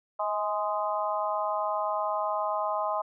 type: harmonic tone with a mistuned harmonic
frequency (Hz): 207.7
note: G#3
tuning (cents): 0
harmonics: 3 / 4 / 5 / 6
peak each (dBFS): -31 / -32 / -31 / -35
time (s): 0.19-3.02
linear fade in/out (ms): 10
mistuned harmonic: 3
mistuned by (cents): +30
effects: none